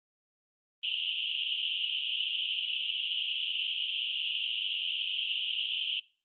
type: band-pass noise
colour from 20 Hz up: pink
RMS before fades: -33 dBFS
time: 0.83-6 s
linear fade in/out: 5 ms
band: 2800 to 3200 Hz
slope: 96 dB/octave
effects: noise-tail reverb RT60 0.4 s tail -23 dB re dry + Opus 24 kbps